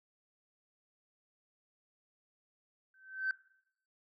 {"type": "tone with exponential growth", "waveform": "sine", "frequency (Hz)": 1542, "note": "G6", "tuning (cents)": -29, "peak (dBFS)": -26, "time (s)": [2.94, 3.31], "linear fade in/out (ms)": 2, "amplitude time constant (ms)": 80, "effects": ["noise-tail reverb RT60 0.7 s tail -21 dB re dry", "tanh soft clip ceiling -26 dBFS"]}